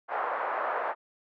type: band-pass noise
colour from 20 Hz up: pink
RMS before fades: -31 dBFS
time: 0.08-0.95 s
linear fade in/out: 50 ms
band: 580 to 1500 Hz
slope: 24 dB/octave
effects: none